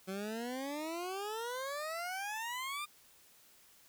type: exponential sweep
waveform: 20% pulse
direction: up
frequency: 186.2 to 1222 Hz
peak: -33 dBFS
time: 0.07-2.86 s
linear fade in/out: 20 ms
effects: white hiss -63 dBFS RMS until 3.88 s